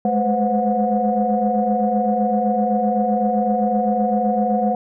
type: tone cluster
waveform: sine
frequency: 206 / 213.8 / 502 / 526 / 728 Hz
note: G#3 / A3 / B4 / C5 / F#5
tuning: -14 / -49 / +28 / +9 / -28 cents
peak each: -26 / -20 / -24 / -27 / -19 dBFS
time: 0.05-4.75 s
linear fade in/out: 2 ms
effects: tanh soft clip ceiling -5 dBFS